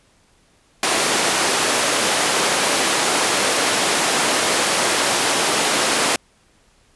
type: high-pass noise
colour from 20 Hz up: pink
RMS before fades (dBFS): -18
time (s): 0.83-6.16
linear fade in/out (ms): 2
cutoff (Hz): 360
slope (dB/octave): 12
effects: pink hiss -57 dBFS RMS until 6.95 s + resampled to 24000 Hz